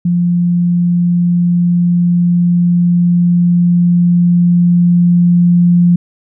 sine tone with level ramp, 174.61 Hz, F3, in tune, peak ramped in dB -9 to -5 dBFS, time 0.05-5.96 s, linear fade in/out 5 ms, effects none

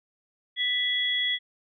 sine tone pair together, 1975.5 / 3348 Hz, B6 / G#7, 0 / +13 cents, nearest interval major sixth, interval 913 cents, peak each -28 / -25 dBFS, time 0.56-1.39 s, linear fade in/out 50 ms, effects none

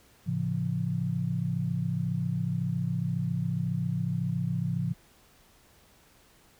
sine chord, A augmented, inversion none, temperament just, 110 / 137.5 / 171.88 Hz, A2 / C#3 / E#3, 0 / -14 / -27 cents, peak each -33 / -31 / -30 dBFS, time 0.26-4.94 s, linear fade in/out 20 ms, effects pink hiss -60 dBFS RMS until 6.59 s

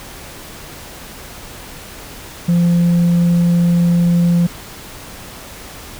sine tone, 172.7 Hz, F3, 19 cents flat, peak -7 dBFS, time 2.48-4.47 s, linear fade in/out 10 ms, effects tanh soft clip ceiling -9 dBFS + pink hiss -34 dBFS RMS until 5.99 s

